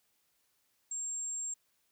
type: tone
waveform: sine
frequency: 7459 Hz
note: A#8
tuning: in tune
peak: -35 dBFS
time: 0.91-1.54 s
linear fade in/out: 5 ms
effects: white hiss -75 dBFS RMS until 1.91 s